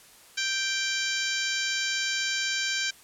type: harmonic tone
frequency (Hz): 784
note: G5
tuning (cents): 0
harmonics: 2 / 3 / 4 / 5 / 6 / 7 / 8 / 9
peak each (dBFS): -31 / -33 / -34 / -35 / -36 / -36 / -37 / -38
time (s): 0.37-2.91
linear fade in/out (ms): 10
effects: white hiss -53 dBFS RMS until 3.03 s + low-pass 12000 Hz 12 dB/octave